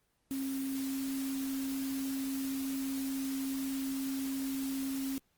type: tone in noise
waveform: sine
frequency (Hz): 269.5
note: C#4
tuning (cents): -49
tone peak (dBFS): -33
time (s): 0.31-5.18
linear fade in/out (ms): 0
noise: white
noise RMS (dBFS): -45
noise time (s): 0.31-5.18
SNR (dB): +9
effects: pink hiss -75 dBFS RMS until 5.37 s + Opus 24 kbps